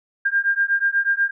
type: beating tone pair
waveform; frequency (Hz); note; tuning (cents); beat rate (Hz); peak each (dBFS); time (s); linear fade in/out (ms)
sine; 1599 / 1607.2; G6 / G6; +34 / +43; 8.2; -20; 0.25-1.31; 10
effects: none